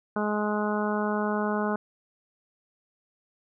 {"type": "harmonic tone", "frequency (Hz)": 210, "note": "G#3", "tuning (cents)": 19, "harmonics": [1, 2, 3, 4, 5, 6, 7], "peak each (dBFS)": [-28, -31, -33, -34, -35, -36, -36], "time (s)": [0.16, 1.76], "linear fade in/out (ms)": 2, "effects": []}